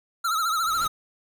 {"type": "tone with vibrato", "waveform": "square", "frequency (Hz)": 1318.5, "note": "E6", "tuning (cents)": 0, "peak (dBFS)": -23, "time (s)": [0.24, 0.88], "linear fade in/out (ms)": 10, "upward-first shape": "triangle", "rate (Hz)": 14, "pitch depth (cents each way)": 110}
{"type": "noise with exponential growth", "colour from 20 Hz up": "pink", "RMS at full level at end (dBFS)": -37, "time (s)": [0.31, 0.87], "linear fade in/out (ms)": 2, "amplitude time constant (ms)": 120}
{"effects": []}